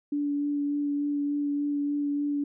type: tone with vibrato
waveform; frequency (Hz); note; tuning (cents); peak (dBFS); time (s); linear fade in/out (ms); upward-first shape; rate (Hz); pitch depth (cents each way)
sine; 288.7; D4; -30; -25; 0.12-2.44; 5; sine; 3.4; 11
effects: none